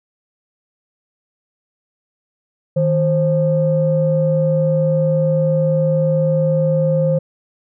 sine tone pair together, 157.4 / 528.5 Hz, D#3 / C5, +20 / +17 cents, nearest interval octave + major sixth, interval 2097 cents, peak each -15 dBFS, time 2.76-7.19 s, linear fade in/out 10 ms, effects tanh soft clip ceiling -5 dBFS

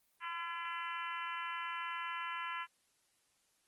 harmonic tone with a mistuned harmonic, 339.1 Hz, E4, 49 cents sharp, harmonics 3 / 4 / 5 / 6 / 7 / 8 / 9, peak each -42 / -44 / -46 / -48 / -49 / -50 / -51 dBFS, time 0.2-2.67 s, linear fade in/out 50 ms, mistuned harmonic 9, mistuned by -19 cents, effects white hiss -75 dBFS RMS until 3.67 s + Opus 24 kbps

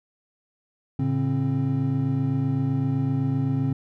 triangle tone cluster, 113.9 / 141.7 / 265.6 Hz, A#2 / C#3 / C4, -40 / +38 / +26 cents, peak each -26 / -22 / -24 dBFS, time 0.99-3.73 s, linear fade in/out 5 ms, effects none

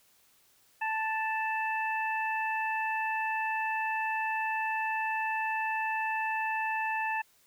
harmonic tone, 880 Hz, A5, in tune, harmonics 1 / 2 / 3, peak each -31 / -34 / -36 dBFS, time 0.81-7.22 s, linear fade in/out 10 ms, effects white hiss -65 dBFS RMS until 7.46 s

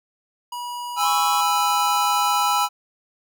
square tone with pitch glide, 969 to 1106.7 Hz, B5 to C#6, -33 to -3 cents, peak -29 dBFS, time 0.52-1.41 s, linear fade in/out 5 ms, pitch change +230 cents, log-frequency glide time 1-1.08 s
square chord, E major, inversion first, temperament just, 824.1 / 988.9 / 1318.5 Hz, G#5 / B5 / E6, -14 / +2 / 0 cents, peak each -23 dBFS, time 0.96-2.69 s, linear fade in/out 50 ms
effects none

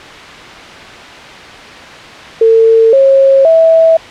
sine tone with pitch steps, 450.5 / 542 / 652 Hz, A4 / C#5 / E5, +41 / -39 / -19 cents, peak -3 dBFS, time 2.41-3.97 s, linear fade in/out 5 ms, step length 520 ms, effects white hiss -29 dBFS RMS until 4.1 s + low-pass 3000 Hz 12 dB/octave

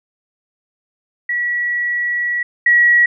sine tone pair in turn, 1933 / 1919.6 Hz, B6 / B6, -38 / -50 cents, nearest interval unison, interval 12 cents, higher first, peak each -16 / -8 dBFS, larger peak second, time 1.29-2.43 / 2.66-3.06 s, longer first, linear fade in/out 5 ms, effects none

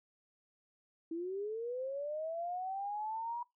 sine linear sweep, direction up, 321.6 to 965 Hz, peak -36 dBFS, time 1.11-3.43 s, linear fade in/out 5 ms, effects noise-tail reverb RT60 0.2 s tail -22 dB re dry

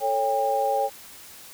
sine tone cluster, 441 / 552 / 801 Hz, A4 / C#5 / G5, +4 / -7 / +37 cents, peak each -30 / -25 / -23 dBFS, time 0-0.9 s, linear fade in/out 50 ms, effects white hiss -45 dBFS RMS until 1.53 s

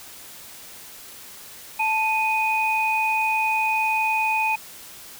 sine tone pair together, 879.6 / 2488 Hz, A5 / D#7, -1 / -1 cents, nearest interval octave + tritone, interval 1800 cents, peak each -22 dBFS, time 1.79-4.56 s, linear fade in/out 10 ms, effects white hiss -42 dBFS RMS until 5.19 s

